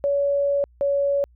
sine tone pair in turn, 565 / 562.6 Hz, C#5 / C#5, +33 / +26 cents, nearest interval unison, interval 7 cents, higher first, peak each -18 dBFS, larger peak neither, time 0.04-0.64 / 0.81-1.24 s, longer first, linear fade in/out 0 ms, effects added 60 Hz sine -51 dBFS peak until 1.35 s

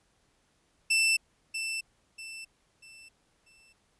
sawtooth tone with echo, 2665 Hz, E7, 18 cents sharp, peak -19 dBFS, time 0.9-1.17 s, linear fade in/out 10 ms, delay 640 ms, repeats 4, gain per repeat -9 dB, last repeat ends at 3.73 s, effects pink hiss -70 dBFS RMS until 3.99 s + resampled to 24000 Hz

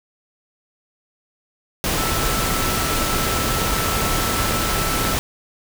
sine tone in noise, 1323 Hz, E6, 6 cents sharp, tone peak -27 dBFS, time 1.98-5.14 s, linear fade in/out 0 ms, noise pink, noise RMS -21 dBFS, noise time 1.84-5.19 s, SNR -9 dB, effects none

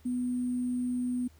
sine tone with sample-and-hold, 247.9 Hz, B3, 7 cents sharp, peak -28 dBFS, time 0.05-1.28 s, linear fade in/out 10 ms, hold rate 8820 Hz, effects added 77 Hz sine -56 dBFS peak until 1.39 s + pink hiss -64 dBFS RMS until 1.39 s

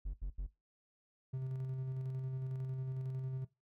triangle tone bursts, 46.25 Hz, F#1, in tune, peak -34 dBFS, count 3, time 0.05-0.468 s, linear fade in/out 10 ms, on 88 ms, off 77 ms
triangle tone with tremolo, 131 Hz, C3, 2 cents sharp, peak -34 dBFS, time 1.33-3.45 s, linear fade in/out 10 ms, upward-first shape square, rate 11 Hz, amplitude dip 25%
effects noise-tail reverb RT60 0.2 s tail -18 dB re dry

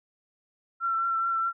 sine tone with vibrato, 1352 Hz, E6, 43 cents sharp, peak -24 dBFS, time 0.8-1.53 s, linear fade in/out 50 ms, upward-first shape triangle, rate 4.7 Hz, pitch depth 24 cents each way, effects none

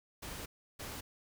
pink noise bursts at uneven times, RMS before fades -44 dBFS, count 2, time 0.22-0.46 / 0.79-1.01 s, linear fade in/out 10 ms, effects none

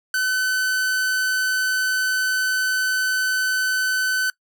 45% pulse tone, 1515 Hz, F#6, 40 cents sharp, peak -19 dBFS, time 0.14-4.3 s, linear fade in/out 2 ms, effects noise-tail reverb RT60 0.1 s tail -22 dB re dry

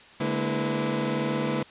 35% pulse tone cluster, 145.5 / 211.5 / 233.1 / 326.3 / 502 Hz, D3 / G#3 / A#3 / E4 / B4, -16 / +32 / 0 / -18 / +28 cents, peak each -30 dBFS, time 0.2-1.63 s, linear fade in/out 5 ms, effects white hiss -50 dBFS RMS until 1.7 s + resampled to 8000 Hz

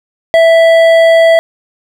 triangle tone with hard clipping, 659.3 Hz, E5, in tune, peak -5 dBFS, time 0.34-1.39 s, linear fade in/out 0 ms, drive 13 dB, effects none

